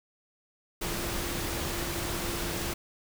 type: tone in noise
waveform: sine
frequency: 343.9 Hz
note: F4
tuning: 27 cents flat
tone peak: -39 dBFS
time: 0.81-2.74 s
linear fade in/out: 10 ms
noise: pink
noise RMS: -33 dBFS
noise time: 0.81-2.74 s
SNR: -9 dB
effects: none